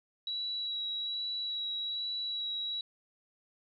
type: tone with vibrato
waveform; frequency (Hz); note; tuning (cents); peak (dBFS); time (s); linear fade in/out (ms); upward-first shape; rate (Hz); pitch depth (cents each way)
sine; 3901; B7; -22; -33; 0.27-2.81; 2; sine; 1.2; 13
effects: none